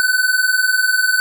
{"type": "tone pair together", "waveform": "square", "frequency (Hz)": [1500, 1520.1], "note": ["F#6", "F#6"], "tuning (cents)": [23, 46], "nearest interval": "unison", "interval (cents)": 23, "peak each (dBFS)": -17, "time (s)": [0, 1.2], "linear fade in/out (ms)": 0, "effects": []}